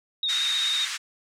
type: tone with vibrato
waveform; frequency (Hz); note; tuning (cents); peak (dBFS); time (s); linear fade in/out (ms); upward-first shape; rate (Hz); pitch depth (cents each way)
sine; 3729; A#7; 0; -23; 0.23-0.85; 2; square; 16; 28
type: band-pass noise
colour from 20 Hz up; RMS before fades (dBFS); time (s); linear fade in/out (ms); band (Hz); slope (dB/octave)
pink; -32; 0.28-0.98; 20; 1500 to 7900; 24
effects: none